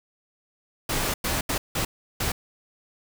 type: noise bursts at uneven times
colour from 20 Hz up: pink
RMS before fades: -26 dBFS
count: 5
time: 0.89-1.14 / 1.24-1.41 / 1.49-1.58 / 1.75-1.85 / 2.2-2.32 s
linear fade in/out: 5 ms
effects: none